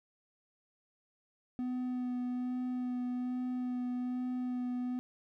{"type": "tone with vibrato", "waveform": "triangle", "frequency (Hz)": 249.5, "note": "B3", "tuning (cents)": 18, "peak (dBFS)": -31, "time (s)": [1.59, 4.99], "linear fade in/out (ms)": 0, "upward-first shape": "sine", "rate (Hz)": 1.2, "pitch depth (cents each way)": 13, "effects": []}